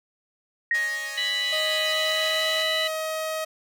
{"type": "tone with exponential decay", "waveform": "sine", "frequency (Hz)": 1876, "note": "A#6", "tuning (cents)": 11, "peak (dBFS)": -19, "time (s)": [0.71, 1.91], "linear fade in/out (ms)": 2, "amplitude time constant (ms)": 260}
{"type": "chord", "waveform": "5% pulse", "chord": "C# suspended second", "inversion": "none", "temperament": "equal", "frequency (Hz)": [554.4, 622.3, 830.6], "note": ["C#5", "D#5", "G#5"], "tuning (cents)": [0, 0, 0], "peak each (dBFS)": -28, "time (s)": [0.74, 2.63], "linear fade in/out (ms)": 10}
{"type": "harmonic tone", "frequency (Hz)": 987.8, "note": "B5", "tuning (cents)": 0, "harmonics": [2, 3, 4], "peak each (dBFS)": [-28, -28, -28], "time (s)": [1.17, 2.88], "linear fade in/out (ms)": 10}
{"type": "tone with pitch glide", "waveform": "sawtooth", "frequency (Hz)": [622.3, 632.1], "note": ["D#5", "D#5"], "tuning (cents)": [0, 27], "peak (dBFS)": -23, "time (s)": [1.52, 3.45], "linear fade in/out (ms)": 10, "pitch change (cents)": 27, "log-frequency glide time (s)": [1.79, 2.42]}
{"effects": []}